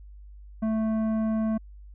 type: tone with tanh clipping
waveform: triangle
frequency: 220 Hz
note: A3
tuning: in tune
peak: -25 dBFS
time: 0.62-1.58 s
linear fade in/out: 10 ms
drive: 15 dB
effects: added 50 Hz sine -43 dBFS peak until 1.94 s